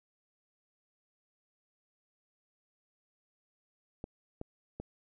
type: clicks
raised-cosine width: 2 ms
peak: -26 dBFS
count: 3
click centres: 4.041 / 4.414 / 4.8 s
effects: none